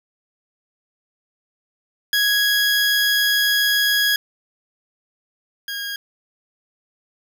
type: tone pair in turn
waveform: 20% pulse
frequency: 1661.2 / 1632.7 Hz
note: G#6 / G#6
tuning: 0 / -30 cents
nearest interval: unison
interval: 30 cents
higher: first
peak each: -11 / -21 dBFS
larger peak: first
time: 2.13-4.16 / 5.68-5.96 s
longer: first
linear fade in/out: 2 ms
effects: none